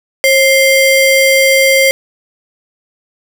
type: ring-modulated tone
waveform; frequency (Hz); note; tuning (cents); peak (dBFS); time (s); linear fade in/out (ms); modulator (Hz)
square; 1318.5; E6; 0; -4; 0.24-1.91; 0; 780
effects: none